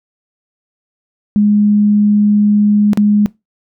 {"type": "tone with dropouts", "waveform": "sine", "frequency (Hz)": 207.7, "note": "G#3", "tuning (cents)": 0, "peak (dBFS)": -7, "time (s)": [1.36, 3.26], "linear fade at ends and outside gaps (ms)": 0, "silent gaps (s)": [2.933, 2.974], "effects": ["noise-tail reverb RT60 0.2 s tail -21 dB re dry"]}